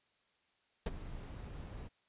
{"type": "noise with ADSR envelope", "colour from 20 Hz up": "brown", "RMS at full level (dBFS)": -29, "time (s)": [0.86, 1.89], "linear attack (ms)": 5, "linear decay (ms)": 31, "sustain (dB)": -17, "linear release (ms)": 28, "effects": ["white hiss -75 dBFS RMS until 2.08 s", "resampled to 8000 Hz"]}